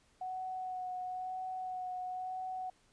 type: tone with vibrato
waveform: sine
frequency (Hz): 740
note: F#5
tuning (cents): 0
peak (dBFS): -37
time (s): 0.21-2.7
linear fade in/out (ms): 5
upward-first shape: sine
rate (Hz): 1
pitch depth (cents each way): 16
effects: pink hiss -69 dBFS RMS until 2.92 s + resampled to 22050 Hz